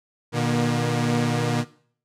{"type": "tone cluster", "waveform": "sawtooth", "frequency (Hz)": [119.7, 151.7, 237.6], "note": ["A#2", "D#3", "A#3"], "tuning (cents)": [46, -44, 33], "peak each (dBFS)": [-21, -22, -21], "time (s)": [0.32, 1.65], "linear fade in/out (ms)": 50, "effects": ["noise-tail reverb RT60 0.5 s tail -18 dB re dry", "low-pass 9000 Hz 12 dB/octave"]}